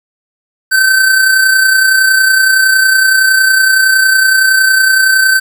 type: tone with amplitude modulation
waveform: square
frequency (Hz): 1541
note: G6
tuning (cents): -30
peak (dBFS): -5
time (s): 0.71-5.4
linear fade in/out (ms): 20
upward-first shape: sine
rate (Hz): 30.8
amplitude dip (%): 40
effects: 7-bit